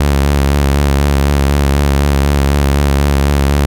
sawtooth tone with vibrato, 70.5 Hz, C#2, 30 cents sharp, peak -5 dBFS, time 0-3.66 s, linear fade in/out 5 ms, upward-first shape sine, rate 4 Hz, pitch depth 39 cents each way, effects none

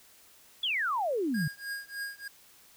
sine exponential sweep, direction down, 3518 to 138.59 Hz, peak -27 dBFS, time 0.63-1.48 s, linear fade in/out 5 ms
square tone with tremolo, 1630 Hz, G#6, 33 cents flat, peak -33 dBFS, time 1.34-2.28 s, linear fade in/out 5 ms, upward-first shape triangle, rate 3.3 Hz, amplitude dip 100%
effects white hiss -58 dBFS RMS until 2.76 s

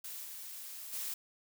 blue noise with level steps, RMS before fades -44 / -46 / -39 dBFS, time 0.04-1.14 s, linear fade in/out 5 ms, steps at 0.23 / 0.92 s, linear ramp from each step 20 ms, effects none

